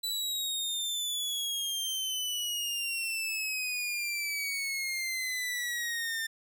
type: exponential sweep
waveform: sawtooth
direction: down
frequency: 3979 to 1792 Hz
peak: -28 dBFS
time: 0.03-6.27 s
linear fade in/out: 10 ms
effects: none